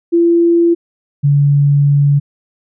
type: tone pair in turn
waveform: sine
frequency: 339.9 / 142.91 Hz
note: F4 / D3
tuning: -47 / -47 cents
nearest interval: octave + minor third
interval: 1500 cents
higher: first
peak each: -7 dBFS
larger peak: neither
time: 0.12-0.75 / 1.23-2.2 s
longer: second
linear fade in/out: 20 ms
effects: none